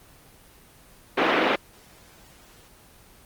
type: band-pass noise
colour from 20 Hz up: pink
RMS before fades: -21 dBFS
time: 1.17-1.56 s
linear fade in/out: 10 ms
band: 270 to 3100 Hz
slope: 24 dB/octave
effects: pink hiss -52 dBFS RMS until 3.25 s + Opus 24 kbps